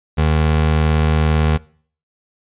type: tone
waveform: 25% pulse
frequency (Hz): 77.78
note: D#2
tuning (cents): 0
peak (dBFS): -9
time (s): 0.17-1.58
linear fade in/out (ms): 20
effects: noise-tail reverb RT60 0.5 s tail -22 dB re dry + resampled to 8000 Hz